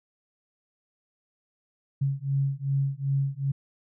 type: beating tone pair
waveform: sine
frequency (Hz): 136.6 / 139.2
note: C#3 / C#3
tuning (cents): -25 / +8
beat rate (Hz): 2.6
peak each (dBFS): -27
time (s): 2.01-3.52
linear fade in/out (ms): 10
effects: none